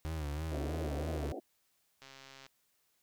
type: tone with vibrato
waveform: 35% pulse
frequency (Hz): 76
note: D#2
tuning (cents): -40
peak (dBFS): -34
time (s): 0.05-1.32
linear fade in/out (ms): 0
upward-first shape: sine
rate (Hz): 3.1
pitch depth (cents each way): 100
type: band-pass noise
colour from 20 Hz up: pink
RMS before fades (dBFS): -42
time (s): 0.51-1.4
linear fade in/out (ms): 10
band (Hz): 230 to 750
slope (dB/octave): 96
type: click train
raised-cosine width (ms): 0.2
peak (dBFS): -35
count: 61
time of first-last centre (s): 2.02-2.464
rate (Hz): 135
effects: white hiss -75 dBFS RMS until 3.02 s